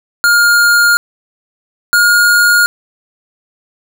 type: tone pair in turn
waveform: square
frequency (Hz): 1415 / 1427.3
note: F6 / F6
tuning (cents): +22 / +37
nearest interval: unison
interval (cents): 15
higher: second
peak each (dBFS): -7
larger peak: neither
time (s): 0.24-0.97 / 1.93-2.66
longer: neither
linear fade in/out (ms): 0
effects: none